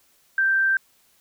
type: tone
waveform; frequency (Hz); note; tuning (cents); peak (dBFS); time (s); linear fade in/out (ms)
sine; 1568; G6; 0; -17; 0.38-0.77; 2
effects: white hiss -61 dBFS RMS until 1.2 s